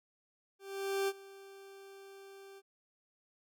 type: tone with ADSR envelope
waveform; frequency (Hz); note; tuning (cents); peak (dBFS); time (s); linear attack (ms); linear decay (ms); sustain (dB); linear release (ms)
40% pulse; 392; G4; 0; -29; 0.59-2.62; 490; 45; -21; 42
effects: none